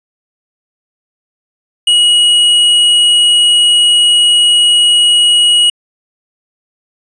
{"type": "tone with tanh clipping", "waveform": "sine", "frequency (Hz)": 2905, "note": "F#7", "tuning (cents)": -32, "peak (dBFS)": -7, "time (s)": [1.87, 5.7], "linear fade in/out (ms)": 5, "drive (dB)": 12, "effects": ["resampled to 22050 Hz"]}